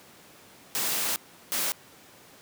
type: noise bursts at uneven times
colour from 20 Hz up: white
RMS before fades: -28 dBFS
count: 2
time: 0.75-1.16 / 1.52-1.72 s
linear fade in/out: 0 ms
effects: pink hiss -52 dBFS RMS until 2.41 s + high-pass 150 Hz 12 dB/octave